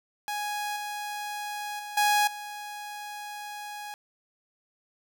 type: tone with level steps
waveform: sawtooth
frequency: 830.6 Hz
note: G#5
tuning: in tune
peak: -26 / -29 / -33 / -17 / -33 dBFS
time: 0.28-3.94 s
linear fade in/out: 0 ms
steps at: 0.76 / 1.79 / 1.97 / 2.27 s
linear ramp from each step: 5 ms
effects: none